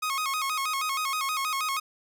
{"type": "tone with vibrato", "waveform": "sawtooth", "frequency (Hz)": 1168, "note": "D6", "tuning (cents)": -10, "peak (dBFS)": -23, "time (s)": [0.02, 1.8], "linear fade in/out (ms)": 10, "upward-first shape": "square", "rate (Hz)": 6.3, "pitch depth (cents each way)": 120, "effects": []}